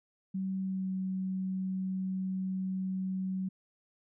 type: tone with pitch glide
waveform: sine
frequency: 190.4 to 188.32 Hz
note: F#3 to F#3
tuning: +50 to +31 cents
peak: -31 dBFS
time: 0.34-3.49 s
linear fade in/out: 10 ms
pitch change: -19 cents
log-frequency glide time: 0.61-0.91 s
effects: none